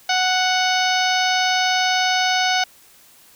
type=harmonic tone with a mistuned harmonic; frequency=740 Hz; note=F#5; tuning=in tune; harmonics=1 / 2 / 3 / 4 / 5 / 6 / 7 / 8; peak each=-20 / -23 / -25 / -26 / -27 / -28 / -28 / -29 dBFS; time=0.09-2.64 s; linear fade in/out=5 ms; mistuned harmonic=8; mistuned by=+58 cents; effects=white hiss -50 dBFS RMS until 3.35 s